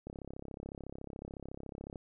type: click train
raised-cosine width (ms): 2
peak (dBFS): -30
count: 65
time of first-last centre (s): 0.07-1.958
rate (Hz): 33.9
effects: none